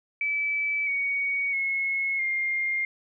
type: tone with pitch steps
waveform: sine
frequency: 2305 / 2241 / 2178 / 2117 Hz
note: D7 / C#7 / C#7 / C7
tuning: -33 / +18 / -31 / +20 cents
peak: -24 dBFS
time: 0.21-2.85 s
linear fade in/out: 2 ms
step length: 660 ms
effects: none